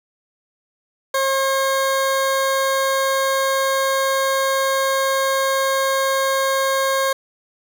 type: tone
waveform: 20% pulse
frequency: 538 Hz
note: C5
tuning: 48 cents sharp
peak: -12 dBFS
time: 1.14-7.13 s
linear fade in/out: 5 ms
effects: none